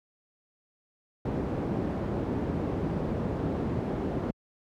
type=low-pass noise; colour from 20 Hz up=white; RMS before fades=-30 dBFS; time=1.25-4.31 s; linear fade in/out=5 ms; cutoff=340 Hz; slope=12 dB/octave; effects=high-pass 60 Hz 12 dB/octave